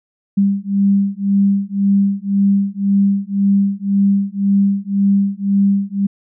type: beating tone pair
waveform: sine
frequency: 197.5 / 199.4 Hz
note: G3 / G3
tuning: +13 / +30 cents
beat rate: 1.9 Hz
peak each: -15 dBFS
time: 0.37-6.07 s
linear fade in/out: 10 ms
effects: none